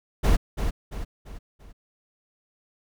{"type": "noise with echo", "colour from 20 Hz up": "brown", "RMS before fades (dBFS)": -18, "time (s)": [0.23, 0.37], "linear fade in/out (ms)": 20, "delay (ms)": 340, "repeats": 4, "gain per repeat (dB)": -7, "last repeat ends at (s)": 1.73, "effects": []}